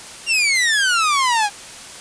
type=exponential sweep; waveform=sawtooth; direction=down; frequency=2835 to 797 Hz; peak=-11 dBFS; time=0.26-1.5 s; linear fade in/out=50 ms; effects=white hiss -36 dBFS RMS until 2 s + resampled to 22050 Hz